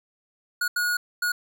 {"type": "tone bursts at uneven times", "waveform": "square", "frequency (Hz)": 1449, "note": "F#6", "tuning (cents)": -37, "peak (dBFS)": -23, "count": 3, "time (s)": [[0.61, 0.68], [0.76, 0.97], [1.22, 1.32]], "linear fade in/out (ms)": 5, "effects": []}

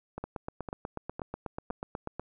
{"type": "two click trains", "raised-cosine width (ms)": 1, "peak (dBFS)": [-23, -21], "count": [4, 17], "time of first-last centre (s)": [[0.18, 1.703], [0.24, 2.196]], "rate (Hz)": [1.97, 8.18], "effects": []}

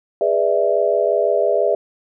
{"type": "chord", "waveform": "sine", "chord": "E dominant seventh", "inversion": "first", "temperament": "just", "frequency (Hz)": [412, 494.4, 593.3, 659.3], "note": ["G#4", "B4", "D5", "E5"], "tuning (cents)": [-14, 2, 18, 0], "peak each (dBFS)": [-20, -21, -19, -19], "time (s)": [0.21, 1.75], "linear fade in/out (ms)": 2, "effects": []}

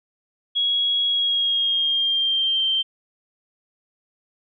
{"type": "tone with pitch glide", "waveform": "sine", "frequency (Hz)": [3322, 3136], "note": ["G#7", "G7"], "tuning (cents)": [0, 0], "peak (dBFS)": -18, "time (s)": [0.55, 2.83], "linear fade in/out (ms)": 20, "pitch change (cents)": -100, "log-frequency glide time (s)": [1.07, 2.64], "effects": []}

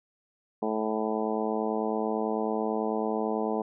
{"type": "harmonic tone with a mistuned harmonic", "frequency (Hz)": 109.1, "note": "A2", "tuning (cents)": -14, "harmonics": [2, 3, 4, 5, 6, 7, 8, 9], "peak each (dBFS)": [-32, -35, -31, -37, -36, -35, -38, -40], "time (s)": [0.62, 3.62], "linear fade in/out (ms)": 5, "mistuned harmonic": 9, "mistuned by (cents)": 23, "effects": []}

